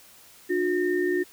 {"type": "tone cluster", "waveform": "sine", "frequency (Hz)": [299.3, 360.7, 1823], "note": ["D4", "F#4", "A#6"], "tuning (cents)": [33, -44, -39], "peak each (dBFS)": [-29, -23, -31], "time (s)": [0.49, 1.24], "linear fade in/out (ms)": 20, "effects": ["white hiss -52 dBFS RMS until 1.32 s"]}